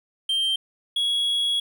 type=tone pair in turn; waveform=triangle; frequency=3149 / 3336 Hz; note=G7 / G#7; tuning=+7 / +7 cents; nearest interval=minor second; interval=100 cents; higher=second; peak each=-19 dBFS; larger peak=neither; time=0.29-0.56 / 0.96-1.6 s; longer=second; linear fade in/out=5 ms; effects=none